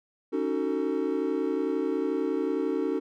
triangle chord, D# half-diminished seventh, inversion third, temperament just, 280 / 311.1 / 373.4 / 448 Hz, C#4 / D#4 / F#4 / A4, +18 / 0 / +16 / +31 cents, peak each -29 dBFS, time 0.32-3 s, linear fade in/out 20 ms, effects none

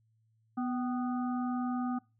harmonic tone with a mistuned harmonic, 246.9 Hz, B3, in tune, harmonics 1 / 3 / 5 / 6, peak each -31 / -39 / -42 / -53 dBFS, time 0.57-1.99 s, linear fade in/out 10 ms, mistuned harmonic 3, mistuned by +62 cents, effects noise-tail reverb RT60 0.3 s tail -24 dB re dry + added 111 Hz sine -68 dBFS peak until 2.19 s

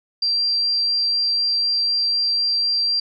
sine tone, 4724 Hz, D8, 9 cents sharp, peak -17 dBFS, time 0.22-3 s, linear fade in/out 5 ms, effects none

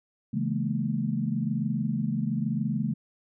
sine chord, A# half-diminished seventh, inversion first, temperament equal with one note detuned, 138.59 / 164.81 / 212.1 / 233.1 Hz, C#3 / E3 / G#3 / A#3, 0 / 0 / +37 / 0 cents, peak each -31 / -32 / -29 / -32 dBFS, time 0.33-2.94 s, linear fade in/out 10 ms, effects none

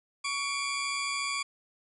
20% pulse tone pair together, 1122.7 / 2379 Hz, C#6 / D7, +22 / +22 cents, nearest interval octave + minor second, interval 1300 cents, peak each -28 dBFS, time 0.24-1.43 s, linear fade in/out 10 ms, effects resampled to 24000 Hz

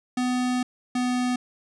square tone pair in turn, 250 / 248.8 Hz, B3 / B3, +21 / +13 cents, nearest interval unison, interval 8 cents, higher first, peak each -23 dBFS, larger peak neither, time 0.17-0.63 / 0.95-1.36 s, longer first, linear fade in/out 5 ms, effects resampled to 22050 Hz

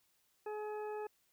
harmonic tone, 423.4 Hz, G#4, 33 cents sharp, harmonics 1 / 2 / 3 / 4 / 6, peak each -40 / -45 / -55 / -56 / -60 dBFS, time 0.46-1.07 s, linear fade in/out 5 ms, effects white hiss -75 dBFS RMS until 1.32 s

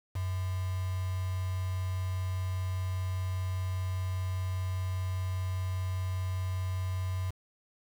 sine tone with quantisation, 92.5 Hz, F#2, in tune, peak -30 dBFS, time 0.15-7.31 s, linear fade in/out 10 ms, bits 7, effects none

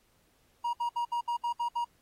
triangle tone bursts, 950 Hz, A#5, 33 cents sharp, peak -26 dBFS, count 8, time 0.64-1.847 s, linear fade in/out 10 ms, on 94 ms, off 65 ms, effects pink hiss -69 dBFS RMS until 2.01 s + AAC 48 kbps

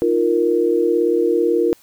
sine chord, Eb suspended second, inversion none, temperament equal, 311.1 / 349.2 / 466.2 Hz, Eb4 / F4 / Bb4, 0 / 0 / 0 cents, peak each -22 / -17 / -17 dBFS, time 0.02-1.73 s, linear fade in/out 0 ms, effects white hiss -52 dBFS RMS until 1.82 s

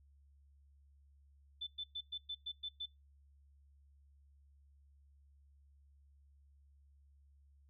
sine tone bursts, 3520 Hz, A7, in tune, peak -39 dBFS, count 8, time 1.61-2.86 s, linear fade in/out 10 ms, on 60 ms, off 110 ms, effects noise-tail reverb RT60 0.2 s tail -23 dB re dry + added 70 Hz sine -63 dBFS peak until 7.69 s

